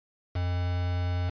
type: tone with quantisation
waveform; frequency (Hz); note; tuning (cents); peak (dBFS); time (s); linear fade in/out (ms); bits
triangle; 89; F2; +33; -24; 0.35-1.3; 10; 6
effects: resampled to 11025 Hz